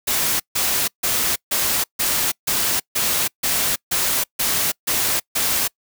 white noise bursts, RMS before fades -20 dBFS, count 12, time 0.07-5.68 s, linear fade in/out 10 ms, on 330 ms, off 150 ms, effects noise-tail reverb RT60 0.1 s tail -26 dB re dry

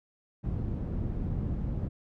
white low-pass noise, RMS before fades -32 dBFS, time 0.43-1.89 s, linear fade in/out 20 ms, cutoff 140 Hz, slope 12 dB/octave, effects none

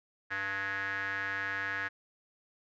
square tone with band-pass filter, 98 Hz, G2, in tune, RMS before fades -35 dBFS, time 0.3-1.89 s, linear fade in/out 20 ms, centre 1700 Hz, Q 7.6, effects resampled to 16000 Hz

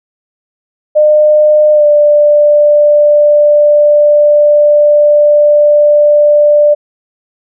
sine tone with pitch glide, 605 to 591.2 Hz, D#5 to D5, -49 to +11 cents, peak -3 dBFS, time 0.95-6.75 s, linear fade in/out 20 ms, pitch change -40 cents, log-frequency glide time 1.73-1.85 s, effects none

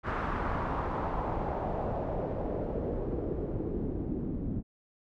pink noise with low-pass filter sweep, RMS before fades -33 dBFS, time 0.03-4.63 s, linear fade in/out 50 ms, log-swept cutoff 1400 to 260 Hz, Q 2.1, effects none

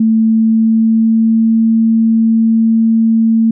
sine tone with pitch glide, 222.3 to 225.1 Hz, A3 to A3, +18 to +40 cents, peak -7 dBFS, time 0-3.51 s, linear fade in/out 5 ms, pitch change +22 cents, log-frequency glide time 0.17-1.57 s, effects none

